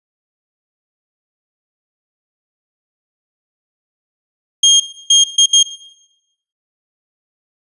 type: tone bursts at uneven times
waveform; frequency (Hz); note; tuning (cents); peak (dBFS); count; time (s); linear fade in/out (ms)
30% pulse; 3228; G#7; -50; -3; 4; 4.63-4.8 / 5.1-5.24 / 5.38-5.46 / 5.53-5.63; 5
effects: noise-tail reverb RT60 0.9 s tail -17 dB re dry + resampled to 24000 Hz